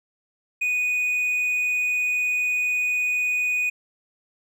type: tone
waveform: triangle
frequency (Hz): 2479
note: D#7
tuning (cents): -7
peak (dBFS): -19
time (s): 0.61-3.7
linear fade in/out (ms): 10
effects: none